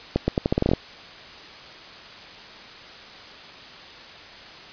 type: accelerating click train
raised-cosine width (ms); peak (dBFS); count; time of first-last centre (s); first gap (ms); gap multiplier
2; -6; 11; 0.16-0.735; 120; 0.82
effects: white hiss -42 dBFS RMS until 4.72 s + resampled to 11025 Hz